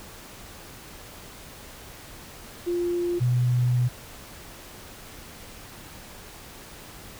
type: tone pair in turn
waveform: sine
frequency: 349.2 / 123.46 Hz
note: F4 / B2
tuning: 0 / 0 cents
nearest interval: octave + tritone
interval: 1800 cents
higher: first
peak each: -23 / -19 dBFS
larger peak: second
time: 2.66-3.2 / 3.2-3.89 s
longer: second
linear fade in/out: 20 ms
effects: pink hiss -44 dBFS RMS until 7.19 s